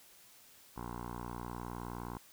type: tone with low-pass filter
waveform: 10% pulse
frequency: 59.7 Hz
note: A#1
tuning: 42 cents sharp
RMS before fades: -43 dBFS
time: 0.76-2.18 s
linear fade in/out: 10 ms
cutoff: 1100 Hz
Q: 5.1
effects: white hiss -60 dBFS RMS until 2.32 s